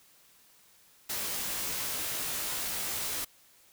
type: noise with comb filter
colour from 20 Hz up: white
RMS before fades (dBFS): -34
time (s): 1.09-3.25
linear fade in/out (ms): 10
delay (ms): 17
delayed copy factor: -0.75
effects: white hiss -61 dBFS RMS until 3.72 s